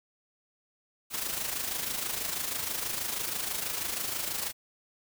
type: noise with amplitude modulation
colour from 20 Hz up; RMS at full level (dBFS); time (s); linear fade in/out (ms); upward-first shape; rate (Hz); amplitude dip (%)
white; -31; 1.1-4.53; 50; sine; 26.2; 55
effects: none